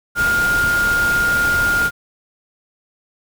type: tone in noise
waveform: sine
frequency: 1414 Hz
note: F6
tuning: 21 cents sharp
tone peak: -14 dBFS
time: 0.15-1.91 s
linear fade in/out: 50 ms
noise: pink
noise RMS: -25 dBFS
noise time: 0.15-1.91 s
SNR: +8 dB
effects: none